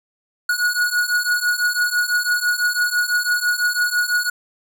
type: beating tone pair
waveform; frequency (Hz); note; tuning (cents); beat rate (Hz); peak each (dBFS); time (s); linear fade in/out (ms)
square; 1452 / 1458; F#6 / F#6; -33 / -26; 6; -22 / -20; 0.49-4.3; 5
effects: none